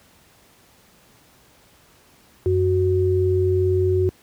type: tone pair together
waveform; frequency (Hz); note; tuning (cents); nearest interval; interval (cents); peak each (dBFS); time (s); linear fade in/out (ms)
sine; 92.5 / 370; F#2 / F#4; 0 / 0; 2 octaves; 2400; -19 / -18; 2.46-4.09; 0
effects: pink hiss -54 dBFS RMS until 4.22 s + high-pass 60 Hz 12 dB/octave